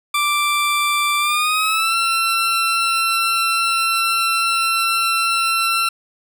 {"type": "tone with pitch glide", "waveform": "20% pulse", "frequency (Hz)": [1174.7, 1349.4], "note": ["D6", "E6"], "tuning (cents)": [0, 40], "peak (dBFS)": -11, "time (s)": [0.14, 5.89], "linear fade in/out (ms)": 5, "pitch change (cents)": 240, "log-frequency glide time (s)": [1.19, 1.95], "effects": []}